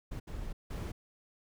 brown noise bursts at uneven times, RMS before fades -39 dBFS, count 3, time 0.11-0.2 / 0.27-0.53 / 0.7-0.92 s, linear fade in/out 10 ms, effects none

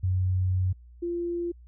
sine tone pair in turn, 92.5 / 345.1 Hz, F#2 / F4, 0 / -21 cents, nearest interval octave + major seventh, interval 2279 cents, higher second, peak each -22 / -27 dBFS, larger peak first, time 0.03-0.73 / 1.02-1.52 s, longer first, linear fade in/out 10 ms, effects added 60 Hz sine -47 dBFS peak until 1.67 s

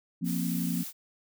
sine chord, F suspended fourth, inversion none, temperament equal with one note detuned, 174.61 / 233.1 / 265 Hz, F3 / Bb3 / C4, 0 / 0 / +22 cents, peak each -30 / -33 / -34 dBFS, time 0.21-0.84 s, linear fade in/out 20 ms
blue noise, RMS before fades -39 dBFS, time 0.24-0.93 s, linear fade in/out 50 ms
effects none

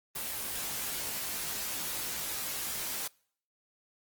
white noise with comb filter, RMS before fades -36 dBFS, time 0.15-3.08 s, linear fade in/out 10 ms, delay 19 ms, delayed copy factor +0.7, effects noise-tail reverb RT60 0.6 s tail -26 dB re dry + Opus 24 kbps

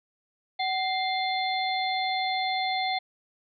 harmonic tone with a mistuned harmonic, 698.5 Hz, F5, in tune, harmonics 1 / 3 / 5 / 6, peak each -27 / -32 / -34 / -35 dBFS, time 0.59-2.99 s, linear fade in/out 10 ms, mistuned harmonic 1, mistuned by +130 cents, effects none

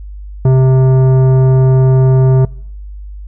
sine tone with tanh clipping, 130.81 Hz, C3, in tune, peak -7 dBFS, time 0.45-2.45 s, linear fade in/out 2 ms, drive 13 dB, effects noise-tail reverb RT60 0.7 s tail -25 dB re dry + added 50 Hz sine -25 dBFS peak until 3.27 s

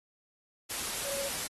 sine tone in noise, 556 Hz, C#5, 5 cents sharp, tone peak -37 dBFS, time 1.04-1.29 s, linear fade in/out 20 ms, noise white, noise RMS -35 dBFS, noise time 0.69-1.48 s, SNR -5 dB, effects AAC 32 kbps

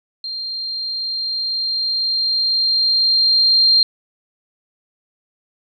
sine tone with level ramp, 4186 Hz, C8, in tune, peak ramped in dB -24 to -9 dBFS, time 0.24-3.83 s, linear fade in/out 2 ms, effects none

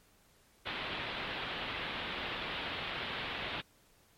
white low-pass noise, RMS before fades -39 dBFS, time 0.65-3.62 s, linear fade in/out 20 ms, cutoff 3700 Hz, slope 48 dB/octave, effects pink hiss -66 dBFS RMS until 4.17 s + MP3 64 kbps

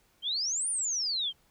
sine exponential two-way sweep, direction up then down, 3063 to 9600 to 3063 Hz, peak -28 dBFS, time 0.22-1.33 s, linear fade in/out 50 ms, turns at 0.69 s, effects pink hiss -67 dBFS RMS until 1.5 s

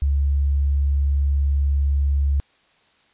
sine tone, 70.2 Hz, C#2, 22 cents sharp, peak -16 dBFS, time 0.02-2.4 s, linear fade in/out 0 ms, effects white hiss -59 dBFS RMS until 3.13 s + resampled to 8000 Hz

